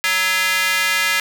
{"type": "tone with high-pass filter", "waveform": "square", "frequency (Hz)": 186.2, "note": "F#3", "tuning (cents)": 11, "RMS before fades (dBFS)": -18, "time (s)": [0.04, 1.2], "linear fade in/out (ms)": 0, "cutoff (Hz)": 1900, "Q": 2.1, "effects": []}